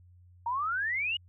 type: exponential sweep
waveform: sine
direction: up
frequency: 911 to 2950 Hz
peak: -28 dBFS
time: 0.46-1.17 s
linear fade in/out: 5 ms
effects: added 89 Hz sine -54 dBFS peak until 1.28 s